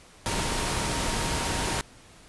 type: tone in noise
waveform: sine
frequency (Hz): 932.3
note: A#5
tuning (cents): 0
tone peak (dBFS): -37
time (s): 0.26-1.81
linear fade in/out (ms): 0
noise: pink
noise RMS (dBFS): -28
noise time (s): 0.26-1.81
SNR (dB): -12
effects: pink hiss -52 dBFS RMS until 2.28 s + resampled to 24000 Hz